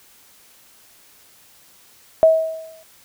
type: tone with exponential decay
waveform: sine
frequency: 643 Hz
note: E5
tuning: 43 cents flat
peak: -6 dBFS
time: 2.23-2.83 s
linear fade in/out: 0 ms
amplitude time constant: 130 ms
effects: white hiss -51 dBFS RMS until 3.04 s